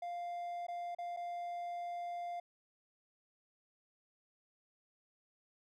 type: tone with dropouts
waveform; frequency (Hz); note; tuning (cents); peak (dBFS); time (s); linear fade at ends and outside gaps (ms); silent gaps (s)
triangle; 698.5; F5; 0; -37; 0.02-2.4; 5; 0.668-0.683 / 0.949-0.985 / 1.165-1.17
effects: none